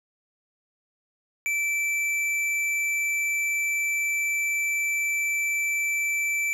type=tone with hard clipping; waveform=sine; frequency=2327 Hz; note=D7; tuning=17 cents flat; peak=-25 dBFS; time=1.46-6.53 s; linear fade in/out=0 ms; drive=9 dB; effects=none